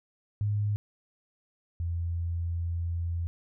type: tone pair in turn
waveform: sine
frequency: 103.8 / 84.98 Hz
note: G#2 / F2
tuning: 0 / -47 cents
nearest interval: minor third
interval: 347 cents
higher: first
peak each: -25 / -28 dBFS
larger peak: first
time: 0.41-0.76 / 1.8-3.27 s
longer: second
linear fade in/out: 0 ms
effects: none